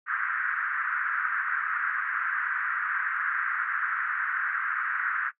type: band-pass noise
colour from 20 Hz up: white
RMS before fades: -29 dBFS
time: 0.06-5.32 s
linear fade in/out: 50 ms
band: 1300 to 1700 Hz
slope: 48 dB/octave
effects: noise-tail reverb RT60 0.1 s tail -18 dB re dry